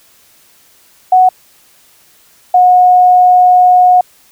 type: tone pair in turn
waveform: sine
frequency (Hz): 740 / 726.4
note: F#5 / F#5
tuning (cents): 0 / -32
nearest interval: unison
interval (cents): 32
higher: first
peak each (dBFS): -3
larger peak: neither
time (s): 1.12-1.29 / 2.54-4.01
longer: second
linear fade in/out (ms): 5
effects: white hiss -47 dBFS RMS until 4.31 s